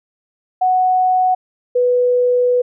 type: tone pair in turn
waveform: sine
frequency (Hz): 740 / 493.6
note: F#5 / B4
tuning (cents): 0 / -1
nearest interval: perfect fifth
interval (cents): 701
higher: first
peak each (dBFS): -11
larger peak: neither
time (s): 0.61-1.35 / 1.75-2.62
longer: second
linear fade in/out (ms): 10
effects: none